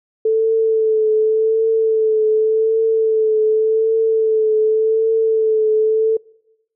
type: tone with vibrato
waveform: sine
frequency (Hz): 440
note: A4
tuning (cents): 0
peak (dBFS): -12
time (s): 0.25-6.17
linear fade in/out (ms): 5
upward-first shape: triangle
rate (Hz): 0.87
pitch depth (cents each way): 31
effects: noise-tail reverb RT60 0.9 s tail -25 dB re dry

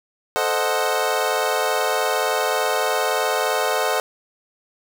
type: chord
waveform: 25% pulse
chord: A diminished seventh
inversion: none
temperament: equal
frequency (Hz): 440 / 523.3 / 622.3 / 740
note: A4 / C5 / Eb5 / Gb5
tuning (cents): 0 / 0 / 0 / 0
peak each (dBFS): -21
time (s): 0.36-4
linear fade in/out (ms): 0
effects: none

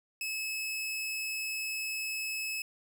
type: tone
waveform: sawtooth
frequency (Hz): 2590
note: E7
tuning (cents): -31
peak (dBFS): -30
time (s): 0.21-2.62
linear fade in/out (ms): 2
effects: none

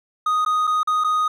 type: tone with dropouts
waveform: triangle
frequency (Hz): 1244.5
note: D#6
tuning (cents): 0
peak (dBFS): -15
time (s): 0.26-1.28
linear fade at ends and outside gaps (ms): 5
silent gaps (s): 0.45-0.461 / 0.671-0.674 / 0.832-0.873 / 1.039-1.044
effects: none

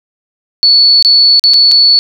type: tone with dropouts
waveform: sine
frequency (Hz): 4435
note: C#8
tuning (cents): 0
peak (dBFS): -3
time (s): 0.63-1.99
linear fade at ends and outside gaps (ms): 0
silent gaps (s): 1.025-1.048 / 1.395-1.439 / 1.536-1.541 / 1.714-1.718
effects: none

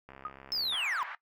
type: click train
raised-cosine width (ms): 0.5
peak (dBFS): -33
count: 45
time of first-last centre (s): 0.09-0.742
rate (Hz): 67.5
type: tone with exponential decay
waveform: sine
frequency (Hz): 1244.5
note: D#6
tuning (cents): 0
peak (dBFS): -30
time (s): 0.25-0.34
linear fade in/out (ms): 2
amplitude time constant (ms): 18
type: linear sweep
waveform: triangle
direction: down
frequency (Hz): 5290 to 932.3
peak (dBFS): -28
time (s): 0.52-1.03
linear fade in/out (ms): 0
type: band-pass noise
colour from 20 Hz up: white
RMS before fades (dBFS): -42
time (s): 0.72-1.15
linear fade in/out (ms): 2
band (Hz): 880 to 1900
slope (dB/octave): 24
effects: noise-tail reverb RT60 0.1 s tail -17 dB re dry

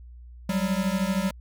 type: beating tone pair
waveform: square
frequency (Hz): 185 / 198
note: F#3 / G3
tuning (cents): 0 / +18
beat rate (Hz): 13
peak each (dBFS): -27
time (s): 0.49-1.31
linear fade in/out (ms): 5
effects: added 60 Hz sine -42 dBFS peak until 1.4 s

